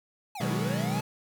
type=linear two-way sweep; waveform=square; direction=down then up; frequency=880 to 318.9 to 880 Hz; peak=-36 dBFS; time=0.35-1.01 s; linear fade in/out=5 ms; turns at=0.51 s
type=chord; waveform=40% pulse; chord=G# minor seventh; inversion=first; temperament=equal; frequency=123.47 / 155.56 / 185 / 207.7 Hz; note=B2 / D#3 / F#3 / G#3; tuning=0 / 0 / 0 / 0 cents; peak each=-32 dBFS; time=0.4-1.01 s; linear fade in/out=10 ms
effects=9-bit

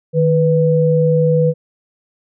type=tone pair together; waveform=sine; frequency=155.57 / 493.9 Hz; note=D#3 / B4; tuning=0 / 0 cents; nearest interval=octave + minor sixth; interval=2000 cents; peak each=-13 dBFS; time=0.13-1.54 s; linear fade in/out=50 ms; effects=none

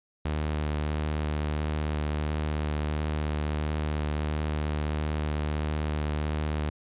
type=tone with vibrato; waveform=sawtooth; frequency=75.7 Hz; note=D#2; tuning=47 cents flat; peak=-23 dBFS; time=0.25-6.7 s; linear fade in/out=5 ms; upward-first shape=triangle; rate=1.5 Hz; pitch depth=17 cents each way; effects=resampled to 8000 Hz

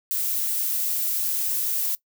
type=noise; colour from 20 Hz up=violet; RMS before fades=-25 dBFS; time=0.11-1.95 s; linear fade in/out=0 ms; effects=noise-tail reverb RT60 0.1 s tail -21 dB re dry

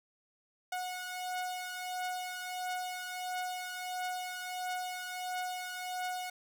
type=beating tone pair; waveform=sawtooth; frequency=730 / 731.5 Hz; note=F#5 / F#5; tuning=-24 / -20 cents; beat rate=1.5 Hz; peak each=-34 / -38 dBFS; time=0.72-6.3 s; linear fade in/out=5 ms; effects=none

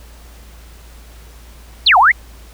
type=exponential two-way sweep; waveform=sine; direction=down then up; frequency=4683 to 700 to 2260 Hz; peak=-6 dBFS; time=1.86-2.12 s; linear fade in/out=10 ms; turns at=1.98 s; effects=added 57 Hz sine -37 dBFS peak until 2.53 s + pink hiss -45 dBFS RMS until 2.53 s

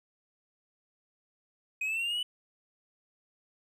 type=linear sweep; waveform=triangle; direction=up; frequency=2500 to 2989 Hz; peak=-28 dBFS; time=1.81-2.23 s; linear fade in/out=5 ms; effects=none

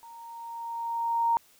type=tone with level ramp; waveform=sine; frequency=928 Hz; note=A#5; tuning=8 cents flat; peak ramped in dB=-45 to -20 dBFS; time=0.03-1.37 s; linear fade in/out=0 ms; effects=white hiss -60 dBFS RMS until 1.59 s

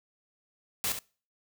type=noise with echo; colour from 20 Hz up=white; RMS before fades=-30 dBFS; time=0.84-0.92 s; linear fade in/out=0 ms; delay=69 ms; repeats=1; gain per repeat=-8 dB; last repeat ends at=0.989 s; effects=noise-tail reverb RT60 0.4 s tail -24 dB re dry

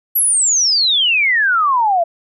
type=exponential sweep; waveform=sine; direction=down; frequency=12000 to 655 Hz; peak=-11 dBFS; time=0.15-2.04 s; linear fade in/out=10 ms; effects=none

